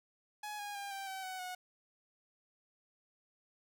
sawtooth tone with pitch steps, 840 / 820.8 / 802.1 / 783.7 / 765.8 / 748.4 / 731.3 Hz, G#5 / G#5 / G5 / G5 / G5 / F#5 / F#5, +19 / -21 / +40 / -1 / -41 / +20 / -20 cents, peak -37 dBFS, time 0.43-1.55 s, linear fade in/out 5 ms, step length 160 ms, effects none

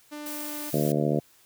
sawtooth tone, 297.4 Hz, D4, 22 cents sharp, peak -32 dBFS, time 0.11-0.71 s, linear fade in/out 20 ms
blue noise, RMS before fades -37 dBFS, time 0.26-0.92 s, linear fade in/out 2 ms
harmonic tone, 74.4 Hz, D2, 23 cents sharp, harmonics 2 / 3 / 4 / 5 / 6 / 7 / 8 / 9, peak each -27 / -29 / -30 / -31 / -32 / -32 / -33 / -34 dBFS, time 0.73-1.2 s, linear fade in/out 10 ms
effects white hiss -59 dBFS RMS until 1.45 s

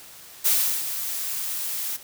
blue noise with ADSR envelope, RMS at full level -19 dBFS, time 0.44-1.97 s, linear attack 21 ms, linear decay 360 ms, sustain -10 dB, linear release 14 ms, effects white hiss -45 dBFS RMS until 2.03 s

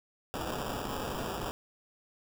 violet noise with sample-and-hold, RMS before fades -36 dBFS, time 0.34-1.51 s, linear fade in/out 0 ms, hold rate 2100 Hz, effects none

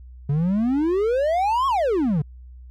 triangle exponential two-way sweep, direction up then down, 137.3 to 1120 to 137.3 Hz, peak -16 dBFS, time 0.29-2.22 s, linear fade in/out 5 ms, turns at 1.67 s, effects added 62 Hz sine -39 dBFS peak until 2.7 s

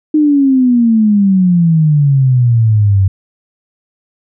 sine exponential sweep, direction down, 309.6 to 94.1 Hz, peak -6 dBFS, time 0.14-3.08 s, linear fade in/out 5 ms, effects none

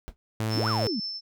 brown noise with exponential decay, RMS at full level -31 dBFS, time 0.08-0.16 s, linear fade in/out 0 ms, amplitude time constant 16 ms
sawtooth tone, 110 Hz, A2, in tune, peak -22 dBFS, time 0.4-0.87 s, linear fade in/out 0 ms
sine tone with tremolo, 5300 Hz, E8, 9 cents sharp, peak -29 dBFS, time 0.49-1.21 s, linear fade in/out 50 ms, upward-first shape triangle, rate 5.8 Hz, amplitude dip 40%
sine exponential two-way sweep, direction up then down, 190 to 1510 to 190 Hz, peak -27 dBFS, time 0.55-1 s, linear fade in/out 5 ms, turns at 0.68 s
effects none

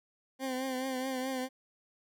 20% pulse tone with vibrato, 260.3 Hz, C4, 9 cents flat, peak -28 dBFS, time 0.39-1.49 s, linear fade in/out 50 ms, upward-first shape triangle, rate 4.7 Hz, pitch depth 53 cents each way, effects none

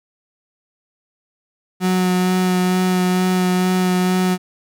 35% pulse tone with vibrato, 183.2 Hz, F#3, 17 cents flat, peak -13 dBFS, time 1.8-4.38 s, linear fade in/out 50 ms, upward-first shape sine, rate 2.2 Hz, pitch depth 12 cents each way, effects none

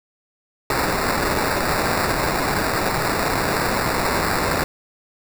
violet noise with sample-and-hold, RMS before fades -21 dBFS, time 0.7-4.64 s, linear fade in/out 2 ms, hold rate 3150 Hz, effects none

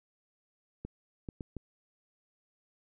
clicks, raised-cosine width 3 ms, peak -26 dBFS, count 4, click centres 0.85 / 1.288 / 1.408 / 1.567 s, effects none

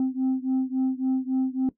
sine beating tone pair, 259.6 / 263.2 Hz, C4 / C4, -13 / +10 cents, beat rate 3.6 Hz, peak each -23 / -24 dBFS, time 0-1.69 s, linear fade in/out 2 ms, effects noise-tail reverb RT60 0.1 s tail -17 dB re dry + tanh soft clip ceiling -19 dBFS

